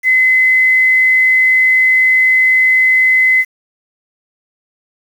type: tone with quantisation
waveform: sine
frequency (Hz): 2038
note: C7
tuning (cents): -46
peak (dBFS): -7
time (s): 0.03-3.45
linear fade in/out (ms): 50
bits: 6
effects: none